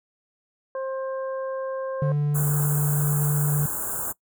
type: harmonic tone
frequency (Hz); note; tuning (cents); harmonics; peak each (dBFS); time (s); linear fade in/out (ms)
530; C5; +22; 1 / 2 / 3; -27 / -36 / -44; 0.75-2.12; 2
type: tone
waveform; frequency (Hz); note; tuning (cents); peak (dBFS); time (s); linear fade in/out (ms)
triangle; 146.8; D3; 0; -18; 2.02-3.66; 2
type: band-stop noise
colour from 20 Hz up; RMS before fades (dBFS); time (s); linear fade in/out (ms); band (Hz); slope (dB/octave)
white; -29; 2.34-4.13; 20; 1600 to 6900; 96
effects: noise-tail reverb RT60 0.1 s tail -21 dB re dry